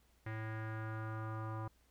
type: tone with low-pass filter sweep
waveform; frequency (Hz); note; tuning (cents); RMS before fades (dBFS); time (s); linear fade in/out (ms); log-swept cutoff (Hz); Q
square; 110; A2; 0; -42; 0.26-1.68; 5; 1900 to 1100; 3.8
effects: added 60 Hz sine -70 dBFS peak until 1.9 s + pink hiss -73 dBFS RMS until 1.9 s